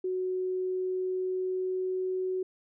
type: tone with pitch glide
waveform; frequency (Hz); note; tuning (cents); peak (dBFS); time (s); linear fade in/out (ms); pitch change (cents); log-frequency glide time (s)
sine; 370 to 372.1; F#4 to F#4; 0 to +10; -28; 0.04-2.43; 5; +10; 0.33-2.13
effects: none